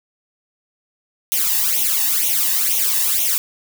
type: noise with flanger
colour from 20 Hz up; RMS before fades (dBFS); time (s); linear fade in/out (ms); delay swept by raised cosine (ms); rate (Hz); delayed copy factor
blue; -18; 1.32-3.38; 0; 0.31 to 1.12; 2.1; +0.8
effects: none